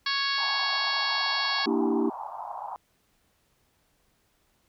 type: harmonic tone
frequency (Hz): 554.4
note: C#5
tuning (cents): 0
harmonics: 2 / 3 / 4 / 5 / 6 / 7 / 8 / 9 / 10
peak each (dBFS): -32 / -31 / -35 / -38 / -34 / -36 / -30 / -39 / -42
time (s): 0.06-1.66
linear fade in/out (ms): 5
type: band-pass noise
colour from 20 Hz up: pink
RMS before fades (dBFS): -37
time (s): 0.38-2.76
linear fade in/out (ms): 0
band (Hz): 760 to 1000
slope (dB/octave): 48
type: chord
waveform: sine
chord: E half-diminished seventh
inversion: second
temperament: equal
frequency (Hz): 233.1 / 293.7 / 329.6 / 392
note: Bb3 / D4 / E4 / G4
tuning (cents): 0 / 0 / 0 / 0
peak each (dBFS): -28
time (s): 1.66-2.1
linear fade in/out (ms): 10
effects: pink hiss -69 dBFS RMS until 4.68 s